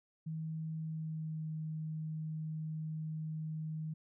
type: tone with pitch glide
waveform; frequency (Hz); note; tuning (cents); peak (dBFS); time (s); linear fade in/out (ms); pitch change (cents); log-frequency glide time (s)
sine; 159.1 to 156.82; D#3 to D#3; +39 to +14; -37; 0.26-3.94; 10; -25; 0.77-1.51
effects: none